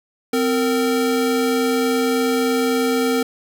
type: tone pair together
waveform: square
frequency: 258.1 / 459.9 Hz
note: C4 / A#4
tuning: -23 / -23 cents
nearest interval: minor seventh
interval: 1000 cents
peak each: -20 dBFS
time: 0.33-3.23 s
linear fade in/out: 5 ms
effects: none

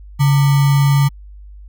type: tone with sample-and-hold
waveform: sine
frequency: 140.5 Hz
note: C#3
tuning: 24 cents sharp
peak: -9 dBFS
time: 0.19-1.09 s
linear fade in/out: 20 ms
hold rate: 1050 Hz
effects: added 50 Hz sine -34 dBFS peak until 1.68 s

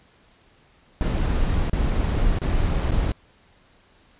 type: noise with dropouts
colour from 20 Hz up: brown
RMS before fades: -21 dBFS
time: 1.01-3.12 s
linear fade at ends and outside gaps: 1 ms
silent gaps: 1.698-1.731 / 2.387-2.417 / 2.909-2.918 s
effects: pink hiss -57 dBFS RMS until 4.19 s + resampled to 8000 Hz

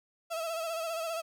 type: tone with vibrato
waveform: 35% pulse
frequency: 657 Hz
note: E5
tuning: 6 cents flat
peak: -31 dBFS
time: 0.3-1.22 s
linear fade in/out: 20 ms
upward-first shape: sine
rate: 15 Hz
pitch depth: 51 cents each way
effects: none

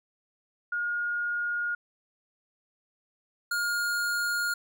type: tone pair in turn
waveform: sine / square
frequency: 1429 / 1421.3 Hz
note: F6 / F6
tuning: +39 / +30 cents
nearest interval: unison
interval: 9 cents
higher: first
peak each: -27 dBFS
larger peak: neither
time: 0.72-1.75 / 3.51-4.54 s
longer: neither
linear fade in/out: 5 ms
effects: none

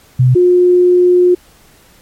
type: tone pair in turn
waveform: sine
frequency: 127 / 358.1 Hz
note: B2 / F4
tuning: +49 / +43 cents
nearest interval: octave + tritone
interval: 1794 cents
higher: second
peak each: -5 dBFS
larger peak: neither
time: 0.19-0.35 / 0.35-1.35 s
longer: second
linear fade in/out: 10 ms
effects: pink hiss -46 dBFS RMS until 2.01 s + MP3 64 kbps

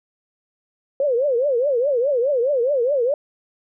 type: tone with vibrato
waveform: sine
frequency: 523.3 Hz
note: C5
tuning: in tune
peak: -16 dBFS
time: 1-3.14 s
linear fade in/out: 2 ms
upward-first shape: triangle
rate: 4.8 Hz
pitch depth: 250 cents each way
effects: none

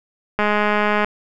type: click train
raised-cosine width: 0.5 ms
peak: -4 dBFS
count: 138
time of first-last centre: 0.39-1.046 s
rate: 209 Hz
effects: none

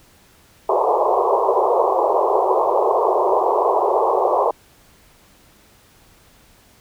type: band-pass noise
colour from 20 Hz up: pink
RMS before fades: -17 dBFS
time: 0.69-4.51 s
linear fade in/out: 5 ms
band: 370 to 1100 Hz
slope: 96 dB/octave
effects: pink hiss -52 dBFS RMS until 6.8 s

